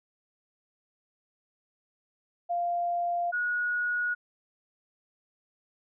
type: tone pair in turn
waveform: sine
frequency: 696 / 1454 Hz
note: F5 / F#6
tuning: -6 / -31 cents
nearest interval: octave + minor second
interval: 1275 cents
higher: second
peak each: -26 dBFS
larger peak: neither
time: 2.49-3.32 / 3.32-4.15 s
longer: neither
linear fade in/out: 20 ms
effects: none